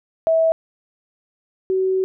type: tone pair in turn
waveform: sine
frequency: 650 / 377.4 Hz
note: E5 / F#4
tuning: -24 / +34 cents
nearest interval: major sixth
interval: 942 cents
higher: first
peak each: -13 / -16 dBFS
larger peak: first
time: 0.27-0.52 / 1.7-2.04 s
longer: second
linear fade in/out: 0 ms
effects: none